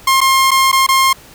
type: tone with dropouts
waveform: sawtooth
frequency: 1065 Hz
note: C6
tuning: 30 cents sharp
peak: -5 dBFS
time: 0.07-1.13 s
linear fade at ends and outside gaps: 5 ms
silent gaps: 0.206-0.213 / 0.508-0.514 / 0.717-0.727 / 0.866-0.887 s
effects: pink hiss -40 dBFS RMS until 1.34 s